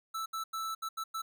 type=tone bursts at uneven times; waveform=square; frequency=1318.5 Hz; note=E6; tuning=in tune; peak=-35 dBFS; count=6; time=0.14-0.26 / 0.33-0.44 / 0.53-0.75 / 0.82-0.89 / 0.97-1.04 / 1.14-1.22 s; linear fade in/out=10 ms; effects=none